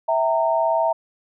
sine tone cluster, 655 / 777 / 920 Hz, E5 / G5 / A#5, -11 / -16 / -23 cents, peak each -19 / -27 / -21 dBFS, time 0.08-0.93 s, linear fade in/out 10 ms, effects none

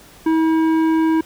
sine tone with tanh clipping, 321.4 Hz, E4, 44 cents flat, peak -15 dBFS, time 0.26-1.21 s, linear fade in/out 5 ms, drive 12 dB, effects pink hiss -45 dBFS RMS until 1.25 s

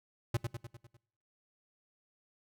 square tone with echo, 116.54 Hz, A#2, in tune, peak -28 dBFS, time 0.34-0.37 s, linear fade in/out 5 ms, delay 100 ms, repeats 6, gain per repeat -5 dB, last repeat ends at 0.97 s, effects noise-tail reverb RT60 0.8 s tail -24 dB re dry

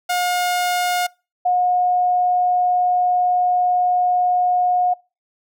sawtooth / sine tone pair in turn, 716 / 721.8 Hz, F5 / F#5, +43 / -43 cents, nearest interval unison, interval 14 cents, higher second, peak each -14 / -14 dBFS, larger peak neither, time 0.09-1.07 / 1.45-4.94 s, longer second, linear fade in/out 10 ms, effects noise-tail reverb RT60 0.3 s tail -25 dB re dry

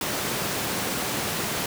pink high-pass noise, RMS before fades -28 dBFS, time 0.01-1.66 s, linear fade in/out 2 ms, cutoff 140 Hz, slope 12 dB/octave, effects none

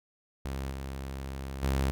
sawtooth tone with level steps, 67.3 Hz, C2, 49 cents sharp, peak -29 / -32 / -22 dBFS, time 0.45-1.91 s, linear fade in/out 0 ms, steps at 0.7 / 1.62 s, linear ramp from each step 20 ms, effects none

